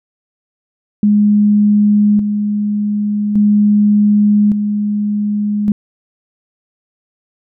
sine tone with tremolo, 207.7 Hz, G#3, in tune, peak -7 dBFS, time 1.03-5.72 s, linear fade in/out 2 ms, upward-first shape square, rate 0.43 Hz, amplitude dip 50%, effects none

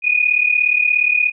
sine tone pair together, 2452 / 2489 Hz, D#7 / D#7, -26 / 0 cents, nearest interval unison, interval 26 cents, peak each -15 / -16 dBFS, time 0.02-1.32 s, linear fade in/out 50 ms, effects none

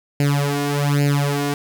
sawtooth tone with flanger, 143.3 Hz, D3, 42 cents flat, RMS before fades -19 dBFS, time 0.2-1.54 s, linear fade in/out 2 ms, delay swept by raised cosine 0.42 to 2.82 ms, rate 1.2 Hz, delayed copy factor +0.95, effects 7-bit

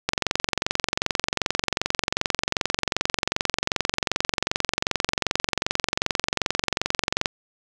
click train, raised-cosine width 0.2 ms, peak -3 dBFS, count 163, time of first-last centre 0.09-7.258 s, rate 22.6 Hz, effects none

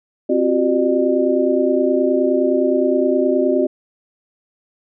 sine tone cluster, 263.4 / 352.9 / 382.5 / 603 Hz, C4 / F4 / G4 / D5, +12 / +18 / -42 / +46 cents, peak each -19 dBFS, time 0.29-3.67 s, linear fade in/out 10 ms, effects none

